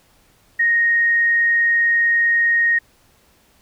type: tone with vibrato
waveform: sine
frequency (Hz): 1864.7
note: A#6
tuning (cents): 0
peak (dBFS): -13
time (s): 0.59-2.79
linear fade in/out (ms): 10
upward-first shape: triangle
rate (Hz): 20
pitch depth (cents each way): 11
effects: pink hiss -56 dBFS RMS until 3.61 s